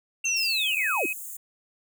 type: tone with pitch glide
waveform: triangle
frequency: 2710 to 2543 Hz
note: E7 to D#7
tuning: +47 to +37 cents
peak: -25 dBFS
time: 0.24-1.13 s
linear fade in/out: 5 ms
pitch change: -110 cents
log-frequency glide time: 0.46-0.63 s
type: linear sweep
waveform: sine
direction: down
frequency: 6400 to 263.9 Hz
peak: -25 dBFS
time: 0.25-1.06 s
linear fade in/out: 5 ms
type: high-pass noise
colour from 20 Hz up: white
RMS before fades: -38 dBFS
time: 0.36-1.37 s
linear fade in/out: 5 ms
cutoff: 6600 Hz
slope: 96 dB/octave
effects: none